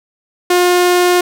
sawtooth tone with vibrato, 356.7 Hz, F4, 37 cents sharp, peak -5 dBFS, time 0.5-1.21 s, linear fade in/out 5 ms, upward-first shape triangle, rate 20 Hz, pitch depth 10 cents each way, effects none

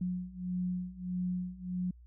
sine beating tone pair, 180 / 181.6 Hz, F#3 / F#3, -47 / -32 cents, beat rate 1.6 Hz, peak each -37 / -35 dBFS, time 0.01-1.91 s, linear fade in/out 5 ms, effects added 60 Hz sine -52 dBFS peak until 2.06 s

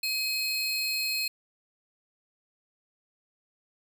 45% pulse tone pair together, 2535 / 4236 Hz, D#7 / C8, +32 / +21 cents, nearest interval major sixth, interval 889 cents, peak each -31 / -29 dBFS, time 0.03-1.28 s, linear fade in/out 5 ms, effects none

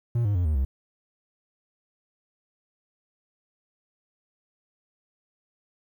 triangle tone with pitch steps, 118.3 / 102.39 / 88.62 / 76.71 / 66.39 Hz, A#2 / G#2 / F2 / D#2 / C2, +26 / -24 / +26 / -24 / +26 cents, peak -19 dBFS, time 0.15-0.65 s, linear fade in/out 5 ms, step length 100 ms, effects 10-bit

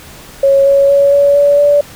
sine tone with pitch steps, 550 / 555.7 / 561.6 / 567.4 / 573.4 / 579.3 Hz, C#5 / C#5 / C#5 / C#5 / D5 / D5, -14 / +4 / +22 / +40 / -42 / -24 cents, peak -5 dBFS, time 0.43-1.81 s, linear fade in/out 5 ms, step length 230 ms, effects pink hiss -35 dBFS RMS until 1.95 s

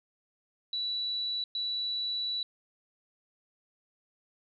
sine tone bursts at uneven times, 3942 Hz, B7, 4 cents flat, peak -30 dBFS, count 2, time 0.73-1.44 / 1.55-2.43 s, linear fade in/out 2 ms, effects none

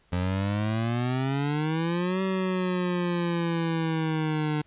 25% pulse exponential two-way sweep, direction up then down, 88.1 to 191 to 150.4 Hz, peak -21 dBFS, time 0.12-4.62 s, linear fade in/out 10 ms, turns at 2.22 s, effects pink hiss -64 dBFS RMS until 4.66 s + resampled to 8000 Hz

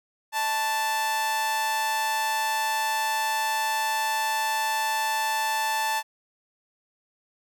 sawtooth tone with amplitude modulation, 880 Hz, A5, in tune, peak -18 dBFS, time 0.32-6.03 s, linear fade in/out 50 ms, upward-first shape sine, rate 248 Hz, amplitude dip 45%, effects none

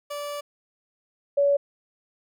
30% pulse / sine tone pair in turn, 581 / 566.7 Hz, D5 / C#5, -19 / +38 cents, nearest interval unison, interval 43 cents, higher first, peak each -28 / -17 dBFS, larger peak second, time 0.1-0.41 / 1.37-1.57 s, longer first, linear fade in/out 10 ms, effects none

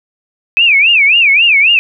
sine tone with vibrato, 2489 Hz, D#7, in tune, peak -5 dBFS, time 0.57-1.79 s, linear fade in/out 0 ms, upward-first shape sine, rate 3.7 Hz, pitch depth 230 cents each way, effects none

